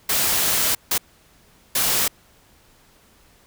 white noise bursts at uneven times, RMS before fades -20 dBFS, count 3, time 0.09-0.75 / 0.91-0.98 / 1.75-2.08 s, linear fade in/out 5 ms, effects pink hiss -55 dBFS RMS until 3.46 s

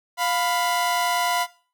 sawtooth tone pair together, 703 / 994.2 Hz, F5 / B5, +11 / +11 cents, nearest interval tritone, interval 600 cents, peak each -20 dBFS, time 0.17-1.47 s, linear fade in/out 50 ms, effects noise-tail reverb RT60 0.4 s tail -19 dB re dry

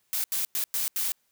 blue noise bursts at uneven times, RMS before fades -28 dBFS, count 5, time 0.13-0.24 / 0.32-0.45 / 0.55-0.64 / 0.74-0.88 / 0.96-1.12 s, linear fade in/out 0 ms, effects white hiss -71 dBFS RMS until 1.31 s

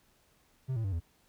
triangle tone with pitch steps, 130.81 / 112.57 / 96.87 / 83.36 Hz, C3 / A2 / G2 / E2, 0 / +40 / -20 / +20 cents, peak -28 dBFS, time 0.68-1.004 s, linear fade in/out 20 ms, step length 81 ms, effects pink hiss -68 dBFS RMS until 1.28 s

